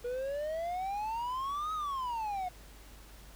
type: exponential two-way sweep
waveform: triangle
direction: up then down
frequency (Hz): 478.2 to 1280 to 715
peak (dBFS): -31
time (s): 0.04-2.49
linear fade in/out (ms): 10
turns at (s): 1.73
effects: added 50 Hz sine -52 dBFS peak until 3.35 s + pink hiss -56 dBFS RMS until 3.35 s